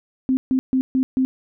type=tone bursts; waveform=sine; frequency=260.4 Hz; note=C4; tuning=8 cents flat; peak=-15 dBFS; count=5; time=0.29-1.25 s; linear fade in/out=0 ms; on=80 ms; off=140 ms; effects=none